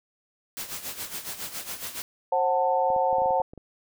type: noise with tremolo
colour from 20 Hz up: white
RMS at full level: -33 dBFS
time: 0.57-2.02 s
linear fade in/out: 0 ms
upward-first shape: sine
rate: 7.2 Hz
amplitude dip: 70%
type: chord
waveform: sine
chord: F# diminished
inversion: second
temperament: just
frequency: 532.8 / 740 / 888 Hz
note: C5 / F#5 / A5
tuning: +31 / 0 / +16 cents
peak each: -25 dBFS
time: 2.32-3.42 s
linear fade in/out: 5 ms
type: clicks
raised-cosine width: 2 ms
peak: -29 dBFS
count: 10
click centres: 2.903 / 2.963 / 3.129 / 3.184 / 3.219 / 3.259 / 3.307 / 3.401 / 3.535 / 3.577 s
effects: none